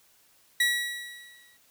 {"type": "tone with exponential decay", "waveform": "30% pulse", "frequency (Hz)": 1929, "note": "B6", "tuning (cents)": -41, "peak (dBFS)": -17, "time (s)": [0.6, 1.57], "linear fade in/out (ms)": 5, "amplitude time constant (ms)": 210, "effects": ["white hiss -62 dBFS RMS until 1.7 s"]}